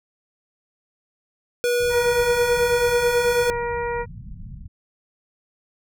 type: tone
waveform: square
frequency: 484.7 Hz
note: B4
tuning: 32 cents flat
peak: -19 dBFS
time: 1.64-3.5 s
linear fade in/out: 0 ms
type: low-pass noise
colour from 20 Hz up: pink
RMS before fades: -37 dBFS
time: 1.79-4.68 s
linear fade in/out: 10 ms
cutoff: 200 Hz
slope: 48 dB/octave
type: harmonic tone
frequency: 475.5 Hz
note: A#4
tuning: 34 cents sharp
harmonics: 1 / 2 / 3 / 4 / 5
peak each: -25 / -28 / -35 / -34 / -38 dBFS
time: 1.89-4.06 s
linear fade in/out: 50 ms
effects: none